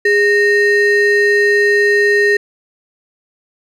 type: ring-modulated tone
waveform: triangle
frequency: 1129 Hz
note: C#6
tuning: 31 cents sharp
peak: -4 dBFS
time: 0.05-2.37 s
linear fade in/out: 5 ms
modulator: 719 Hz
effects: none